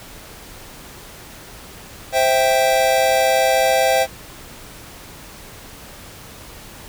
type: chord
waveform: square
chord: C major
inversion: none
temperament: equal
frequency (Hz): 523.3 / 659.3 / 784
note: C5 / E5 / G5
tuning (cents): 0 / 0 / 0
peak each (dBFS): -19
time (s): 2.12-4.07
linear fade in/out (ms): 50
effects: pink hiss -39 dBFS RMS until 6.88 s